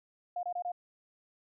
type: tone bursts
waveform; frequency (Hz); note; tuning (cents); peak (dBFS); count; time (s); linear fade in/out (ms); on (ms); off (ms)
sine; 710; F5; +28; -32; 4; 0.36-0.719; 5; 71; 25
effects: none